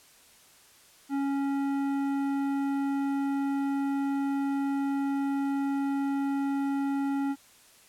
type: tone with tanh clipping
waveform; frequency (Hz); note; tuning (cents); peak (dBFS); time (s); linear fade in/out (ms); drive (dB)
sine; 277.2; C#4; 0; -28; 1.09-7.36; 50; 13
effects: white hiss -57 dBFS RMS until 7.88 s + low-pass 12000 Hz 12 dB/octave